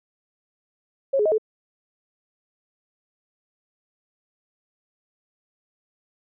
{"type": "tone with pitch steps", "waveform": "sine", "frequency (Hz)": [545, 419.2, 630, 435], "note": ["C#5", "G#4", "D#5", "A4"], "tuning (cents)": [-29, 16, 21, -20], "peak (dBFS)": -17, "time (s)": [1.13, 1.382], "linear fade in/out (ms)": 10, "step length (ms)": 63, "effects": []}